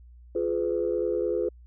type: chord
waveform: sine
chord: F diminished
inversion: none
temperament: just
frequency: 349.2 / 419.1 / 502.9 Hz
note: F4 / Ab4 / Cb5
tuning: 0 / +16 / +31 cents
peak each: -28 dBFS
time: 0.35-1.49 s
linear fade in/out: 5 ms
effects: tanh soft clip ceiling -15 dBFS + added 60 Hz sine -47 dBFS peak until 1.66 s